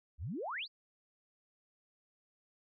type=exponential sweep; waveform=sine; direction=up; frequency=59 to 4978 Hz; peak=-37 dBFS; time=0.18-0.68 s; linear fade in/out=50 ms; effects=none